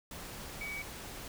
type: tone in noise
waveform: sine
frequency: 2266 Hz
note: C#7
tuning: 37 cents sharp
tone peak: -38 dBFS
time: 0.61-0.82 s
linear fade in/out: 2 ms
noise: pink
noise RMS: -45 dBFS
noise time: 0.11-1.28 s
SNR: +4 dB
effects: none